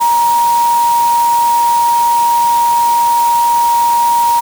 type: tone in noise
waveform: sine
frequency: 943 Hz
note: A#5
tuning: 20 cents sharp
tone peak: -8 dBFS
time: 0-4.41 s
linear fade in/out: 20 ms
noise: white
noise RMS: -24 dBFS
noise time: 0-4.41 s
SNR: +13 dB
effects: none